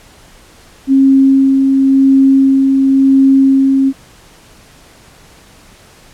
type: tone with tremolo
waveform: sine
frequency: 269.7 Hz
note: C#4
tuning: 47 cents flat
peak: -4 dBFS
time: 0.87-3.93 s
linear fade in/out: 50 ms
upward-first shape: sine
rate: 0.94 Hz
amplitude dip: 30%
effects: pink hiss -42 dBFS RMS until 6.13 s + low-pass 11000 Hz 12 dB/octave